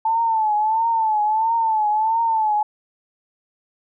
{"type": "tone with vibrato", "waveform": "sine", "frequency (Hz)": 880, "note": "A5", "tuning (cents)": 0, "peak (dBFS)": -16, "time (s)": [0.05, 2.63], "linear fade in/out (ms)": 5, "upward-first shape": "triangle", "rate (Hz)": 1.5, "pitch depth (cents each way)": 93, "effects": []}